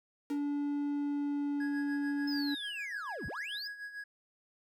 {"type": "tone with exponential decay", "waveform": "sawtooth", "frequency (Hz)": 466.2, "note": "A#4", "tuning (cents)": 0, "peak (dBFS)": -39, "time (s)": [0.3, 0.49], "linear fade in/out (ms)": 0, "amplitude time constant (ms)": 40}
{"type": "tone with pitch glide", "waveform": "triangle", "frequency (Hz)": [288.3, 286.3], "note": ["D4", "D4"], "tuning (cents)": [-32, -44], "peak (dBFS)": -29, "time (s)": [0.3, 2.55], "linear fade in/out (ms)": 10, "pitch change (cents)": -12, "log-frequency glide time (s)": [0.89, 1.99]}
{"type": "tone with tremolo", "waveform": "triangle", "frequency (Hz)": 1661.2, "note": "G#6", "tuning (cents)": 0, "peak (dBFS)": -37, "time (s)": [1.6, 4.04], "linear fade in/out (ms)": 5, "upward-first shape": "sine", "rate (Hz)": 6.8, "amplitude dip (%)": 65}
{"type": "linear two-way sweep", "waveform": "triangle", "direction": "down then up", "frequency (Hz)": [5230, 41.2, 5230], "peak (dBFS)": -37, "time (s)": [2.27, 3.68], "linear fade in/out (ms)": 10, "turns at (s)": 3.27}
{"effects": []}